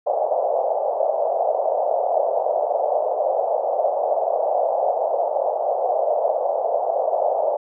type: band-pass noise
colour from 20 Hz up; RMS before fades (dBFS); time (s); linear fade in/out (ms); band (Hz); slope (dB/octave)
pink; -21; 0.06-7.57; 10; 550 to 740; 48
effects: none